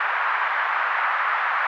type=band-pass noise; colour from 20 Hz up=pink; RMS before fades=-23 dBFS; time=0-1.67 s; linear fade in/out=5 ms; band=1000 to 1800 Hz; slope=24 dB/octave; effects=none